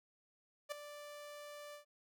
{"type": "tone with ADSR envelope", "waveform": "sawtooth", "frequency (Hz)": 587.3, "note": "D5", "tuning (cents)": 0, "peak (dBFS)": -33, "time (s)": [0.69, 1.85], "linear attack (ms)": 28, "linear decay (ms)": 7, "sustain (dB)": -12, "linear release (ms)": 110, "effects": []}